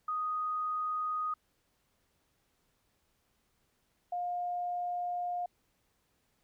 sine tone pair in turn, 1244.5 / 709.4 Hz, D#6 / F5, 0 / +27 cents, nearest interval minor seventh, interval 973 cents, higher first, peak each -31 / -32 dBFS, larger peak first, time 0.08-1.34 / 4.12-5.46 s, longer second, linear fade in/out 5 ms, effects pink hiss -75 dBFS RMS until 6.43 s

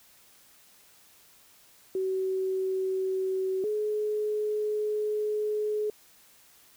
sine tone pair in turn, 378.6 / 423.6 Hz, F#4 / G#4, +40 / +34 cents, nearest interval major second, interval 194 cents, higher second, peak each -26 dBFS, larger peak neither, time 1.95-3.64 / 3.64-5.9 s, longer second, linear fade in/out 2 ms, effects white hiss -58 dBFS RMS until 6.76 s

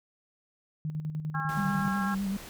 sine tone with tremolo, 154.2 Hz, D#3, 15 cents flat, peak -29 dBFS, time 0.85-1.88 s, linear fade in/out 0 ms, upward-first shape square, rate 10 Hz, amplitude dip 55%
harmonic tone, 271.2 Hz, C#4, 38 cents flat, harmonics 3 / 4 / 5 / 6, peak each -36 / -36 / -36 / -36 dBFS, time 1.34-2.15 s, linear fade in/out 10 ms
pink noise, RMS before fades -45 dBFS, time 1.49-2.49 s, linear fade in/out 0 ms
sine tone with vibrato, 196.3 Hz, G3, 3 cents sharp, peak -28 dBFS, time 1.57-2.37 s, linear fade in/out 5 ms, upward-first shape square, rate 8 Hz, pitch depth 30 cents each way
effects none

